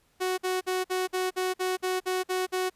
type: tone bursts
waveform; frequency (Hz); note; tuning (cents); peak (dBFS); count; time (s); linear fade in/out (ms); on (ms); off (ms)
sawtooth; 370; F#4; 0; -22; 11; 0.2-2.7; 20; 180; 52
effects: pink hiss -67 dBFS RMS until 2.75 s + resampled to 32000 Hz